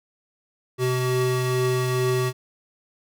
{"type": "tone pair together", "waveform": "square", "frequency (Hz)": [127.33, 379.7], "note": ["C3", "F#4"], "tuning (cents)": [-47, 45], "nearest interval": "octave + perfect fifth", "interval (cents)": 1892, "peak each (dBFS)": -24, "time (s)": [0.78, 2.33], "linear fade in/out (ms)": 50, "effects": []}